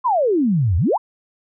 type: exponential two-way sweep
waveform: sine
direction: down then up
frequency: 1085 to 78.1 to 1085 Hz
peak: -14 dBFS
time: 0.04-0.98 s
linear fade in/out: 20 ms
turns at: 0.77 s
effects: none